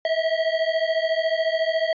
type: beating tone pair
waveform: square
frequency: 640 / 654 Hz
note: D#5 / E5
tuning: +49 / -14 cents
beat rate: 14 Hz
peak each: -24 / -24 dBFS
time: 0.05-1.93 s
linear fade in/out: 2 ms
effects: resampled to 11025 Hz